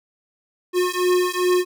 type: beating tone pair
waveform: square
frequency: 359.8 / 362.3 Hz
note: F#4 / F#4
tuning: -48 / -36 cents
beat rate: 2.5 Hz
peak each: -21 dBFS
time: 0.73-1.65 s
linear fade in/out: 50 ms
effects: none